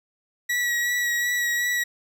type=tone with vibrato; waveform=40% pulse; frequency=1927 Hz; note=B6; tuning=43 cents flat; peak=-21 dBFS; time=0.49-1.84 s; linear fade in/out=10 ms; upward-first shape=sine; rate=2.7 Hz; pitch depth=19 cents each way; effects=none